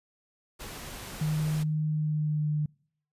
pink noise, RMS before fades -41 dBFS, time 0.59-1.64 s, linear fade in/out 20 ms
sine tone with pitch glide, 154 to 150.57 Hz, D#3 to D3, -17 to +44 cents, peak -25 dBFS, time 1.21-2.66 s, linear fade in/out 5 ms, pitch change -39 cents, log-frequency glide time 1.85-2.53 s
effects noise-tail reverb RT60 0.6 s tail -26 dB re dry + resampled to 32000 Hz

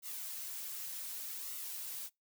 blue noise with flanger, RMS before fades -43 dBFS, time 0.02-2.1 s, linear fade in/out 50 ms, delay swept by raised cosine 1.2 to 5.1 ms, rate 0.66 Hz, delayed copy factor -0.55, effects noise-tail reverb RT60 0.2 s tail -25 dB re dry

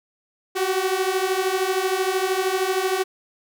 sawtooth beating tone pair, 370 / 383 Hz, F#4 / G4, 0 / -40 cents, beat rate 13 Hz, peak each -20 / -19 dBFS, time 0.55-3.04 s, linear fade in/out 20 ms, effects none

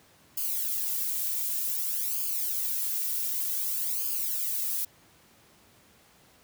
violet noise with flanger, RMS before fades -30 dBFS, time 0.37-4.85 s, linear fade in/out 5 ms, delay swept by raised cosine 0.52 to 2.42 ms, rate 0.54 Hz, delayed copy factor -0.9, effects pink hiss -59 dBFS RMS until 6.43 s + high-pass 80 Hz 12 dB/octave

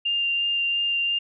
sine tone with vibrato, 2794 Hz, F7, in tune, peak -21 dBFS, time 0.05-1.19 s, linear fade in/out 10 ms, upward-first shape sine, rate 2.9 Hz, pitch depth 8 cents each way, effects none

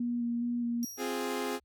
sine tone with vibrato, 238.2 Hz, A#3, 38 cents sharp, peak -29 dBFS, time 0-0.85 s, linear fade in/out 5 ms, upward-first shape square, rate 2.4 Hz, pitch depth 13 cents each way
sawtooth tone with exponential decay, 5680 Hz, F8, 28 cents sharp, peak -34 dBFS, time 0.83-1.48 s, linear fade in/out 0 ms, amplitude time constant 140 ms
sawtooth chord, F minor, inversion second, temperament equal, 261.6 / 349.2 / 415.3 Hz, C4 / F4 / Ab4, 0 / 0 / 0 cents, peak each -32 / -35 / -31 dBFS, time 0.97-1.6 s, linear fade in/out 50 ms
effects added 68 Hz sine -70 dBFS peak until 1.64 s

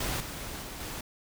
pink noise with level steps, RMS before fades -32 / -39 / -41 / -38 dBFS, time 0-1.01 s, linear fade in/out 5 ms, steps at 0.2 / 0.62 / 0.8 s, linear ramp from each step 5 ms, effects none

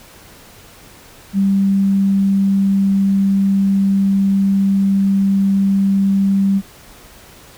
sine tone, 196 Hz, G3, in tune, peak -11 dBFS, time 1.33-6.62 s, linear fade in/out 50 ms, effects pink hiss -42 dBFS RMS until 7.57 s

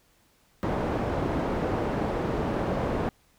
white low-pass noise, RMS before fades -28 dBFS, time 0.63-3.09 s, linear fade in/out 0 ms, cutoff 600 Hz, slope 12 dB/octave, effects pink hiss -64 dBFS RMS until 3.38 s

